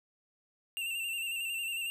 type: tone with vibrato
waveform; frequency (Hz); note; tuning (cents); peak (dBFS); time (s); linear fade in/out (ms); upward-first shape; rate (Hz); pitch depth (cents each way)
square; 2741; F7; -33; -34; 0.77-1.9; 0; square; 11; 35
effects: none